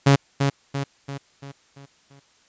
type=tone with echo; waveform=sawtooth; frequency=139.1 Hz; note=C#3; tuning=6 cents sharp; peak=-8 dBFS; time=0.06-0.16 s; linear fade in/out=10 ms; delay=340 ms; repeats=6; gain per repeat=-6 dB; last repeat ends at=2.2 s; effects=white hiss -59 dBFS RMS until 2.48 s + resampled to 16000 Hz